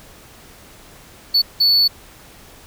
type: tone bursts at uneven times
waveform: triangle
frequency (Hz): 4450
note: C#8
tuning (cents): +6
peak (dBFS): -10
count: 2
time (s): 1.34-1.42 / 1.6-1.88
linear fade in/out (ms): 10
effects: pink hiss -44 dBFS RMS until 2.66 s